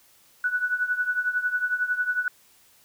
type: tone with tremolo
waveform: sine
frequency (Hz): 1480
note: F#6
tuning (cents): 0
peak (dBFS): -19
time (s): 0.44-2.28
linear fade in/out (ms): 2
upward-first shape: triangle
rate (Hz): 11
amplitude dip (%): 85
effects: white hiss -58 dBFS RMS until 2.84 s